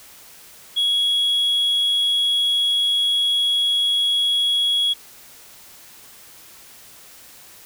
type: tone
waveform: sine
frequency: 3333 Hz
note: G#7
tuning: 5 cents sharp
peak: -14 dBFS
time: 0.76-4.94 s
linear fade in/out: 20 ms
effects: tanh soft clip ceiling -15 dBFS + white hiss -45 dBFS RMS until 7.65 s